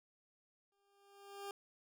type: tone with exponential growth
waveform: 20% pulse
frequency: 399.8 Hz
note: G4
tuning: 34 cents sharp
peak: -37 dBFS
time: 0.72-1.51 s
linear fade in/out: 1 ms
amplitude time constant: 170 ms
effects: none